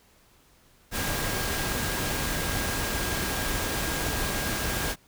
sine tone in noise, 1621 Hz, G#6, 42 cents flat, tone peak -37 dBFS, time 0.91-4.96 s, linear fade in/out 50 ms, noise pink, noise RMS -29 dBFS, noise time 0.91-4.96 s, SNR -11 dB, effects pink hiss -60 dBFS RMS until 5.07 s

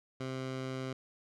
15% pulse tone, 131 Hz, C3, 2 cents sharp, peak -30 dBFS, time 0.2-0.93 s, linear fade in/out 5 ms, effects low-pass 6000 Hz 12 dB/octave

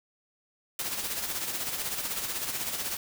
white noise with tremolo, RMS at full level -31 dBFS, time 0.79-2.97 s, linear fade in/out 2 ms, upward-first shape sine, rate 16 Hz, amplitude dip 50%, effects none

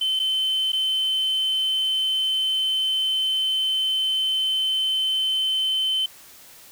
sine tone with dropouts, 3070 Hz, G7, 37 cents flat, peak -18 dBFS, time 0.01-6.06 s, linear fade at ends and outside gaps 5 ms, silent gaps 0.193-0.198 / 0.72-0.73 s, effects tanh soft clip ceiling -18 dBFS + white hiss -47 dBFS RMS until 6.71 s

